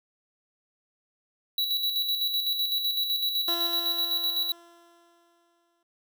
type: tone with tremolo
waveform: square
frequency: 3923 Hz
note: B7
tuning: 12 cents flat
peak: -24 dBFS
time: 1.58-4.52 s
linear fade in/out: 2 ms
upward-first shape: square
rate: 7.9 Hz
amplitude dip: 45%
type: tone with exponential decay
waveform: 15% pulse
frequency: 341.8 Hz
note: F4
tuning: 37 cents flat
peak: -25 dBFS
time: 3.48-5.83 s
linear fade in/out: 2 ms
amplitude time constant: 510 ms
effects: none